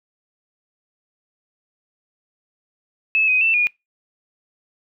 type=tone with pitch steps; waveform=sine; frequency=2602 / 2512 / 2666 / 2440 Hz; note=E7 / D#7 / E7 / D#7; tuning=-23 / +16 / +19 / -34 cents; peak=-14 dBFS; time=3.15-3.67 s; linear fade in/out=0 ms; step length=130 ms; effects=noise-tail reverb RT60 0.2 s tail -24 dB re dry